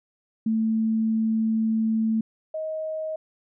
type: tone pair in turn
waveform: sine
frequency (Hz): 221.8 / 629.3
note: A3 / D#5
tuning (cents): +14 / +19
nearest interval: octave + tritone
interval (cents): 1805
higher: second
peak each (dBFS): -20 / -27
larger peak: first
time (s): 0.46-2.21 / 2.54-3.16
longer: first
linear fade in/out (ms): 5
effects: none